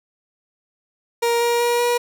30% pulse tone with pitch steps, 470 / 473.8 / 477.7 / 481.5 Hz, A#4 / A#4 / A#4 / B4, +14 / +28 / +42 / -44 cents, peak -14 dBFS, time 1.22-1.98 s, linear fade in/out 10 ms, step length 190 ms, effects none

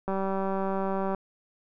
click train, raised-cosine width 1 ms, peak -17 dBFS, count 207, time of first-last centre 0.08-1.147 s, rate 193 Hz, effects none

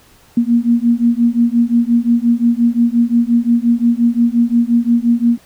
sine beating tone pair, 233.1 / 238.8 Hz, A#3 / A#3, 0 / +42 cents, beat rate 5.7 Hz, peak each -13 dBFS, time 0.37-5.38 s, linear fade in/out 5 ms, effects pink hiss -48 dBFS RMS until 5.45 s

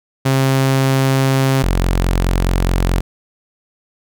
sawtooth tone pair in turn, 134 / 44.72 Hz, C3 / F1, +42 / +42 cents, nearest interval octave + perfect fifth, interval 1900 cents, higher first, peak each -8 / -9 dBFS, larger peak first, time 0.25-1.63 / 1.63-3.01 s, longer neither, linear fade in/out 10 ms, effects none

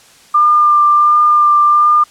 sine tone with vibrato, 1196 Hz, D6, 31 cents sharp, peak -6 dBFS, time 0.34-2.04 s, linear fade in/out 10 ms, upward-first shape sine, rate 1.4 Hz, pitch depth 14 cents each way, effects white hiss -44 dBFS RMS until 2.1 s + low-pass 9000 Hz 12 dB/octave

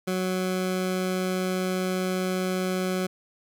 20% pulse tone, 185 Hz, F#3, in tune, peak -20 dBFS, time 0.07-3.07 s, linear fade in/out 10 ms, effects none

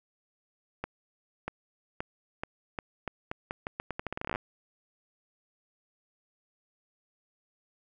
accelerating click train, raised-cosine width 0.5 ms, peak -18 dBFS, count 24, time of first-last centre 0.84-4.359 s, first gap 640 ms, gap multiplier 0.82, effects none

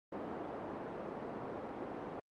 pink band-pass noise, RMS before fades -43 dBFS, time 0.12-2.2 s, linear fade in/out 5 ms, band 260 to 840 Hz, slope 12 dB/octave, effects Opus 32 kbps

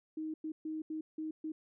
sine tone bursts at uneven times, 313.5 Hz, D#4, 13 cents sharp, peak -36 dBFS, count 6, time 0.17-0.34 / 0.44-0.52 / 0.65-0.82 / 0.9-1.01 / 1.18-1.31 / 1.44-1.52 s, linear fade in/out 5 ms, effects none

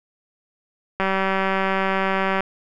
click train, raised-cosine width 0.5 ms, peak -7 dBFS, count 271, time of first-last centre 1-2.406 s, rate 192 Hz, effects none

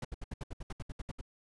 brown noise bursts, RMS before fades -39 dBFS, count 13, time 0.02-1.212 s, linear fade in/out 5 ms, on 28 ms, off 69 ms, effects resampled to 24000 Hz

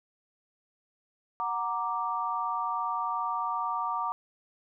sine chord, Gb augmented, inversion none, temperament equal, 740 / 932.3 / 1174.7 Hz, Gb5 / Bb5 / D6, 0 / 0 / 0 cents, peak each -36 / -32 / -31 dBFS, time 1.4-4.12 s, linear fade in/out 0 ms, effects none

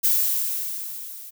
violet noise with level ramp, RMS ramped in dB -18 to -40 dBFS, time 0.03-1.31 s, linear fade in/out 20 ms, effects none

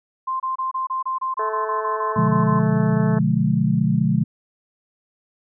sine tone bursts, 1046.5 Hz, C6, in tune, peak -21 dBFS, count 15, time 0.27-2.598 s, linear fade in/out 10 ms, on 130 ms, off 27 ms
harmonic tone, 218 Hz, A3, 16 cents flat, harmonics 2 / 3 / 4 / 5 / 6 / 7 / 8, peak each -27 / -31 / -33 / -35 / -37 / -38 / -39 dBFS, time 1.39-3.19 s, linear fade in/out 5 ms
sine chord, B diminished seventh, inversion none, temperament just, 123.47 / 148.16 / 177.8 / 213.4 Hz, B2 / D3 / F3 / Ab3, 0 / +16 / +31 / +47 cents, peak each -23 / -21 / -21 / -21 dBFS, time 2.16-4.24 s, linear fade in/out 10 ms
effects none

